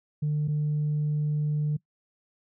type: tone pair in turn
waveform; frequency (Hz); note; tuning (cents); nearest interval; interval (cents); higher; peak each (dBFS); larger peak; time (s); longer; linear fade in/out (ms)
sine; 150 / 150; D3 / D3; +37 / +37; unison; 0; neither; -22; neither; 0.22-0.48 / 0.48-1.77; second; 10
effects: noise-tail reverb RT60 0.1 s tail -22 dB re dry + tanh soft clip ceiling -21 dBFS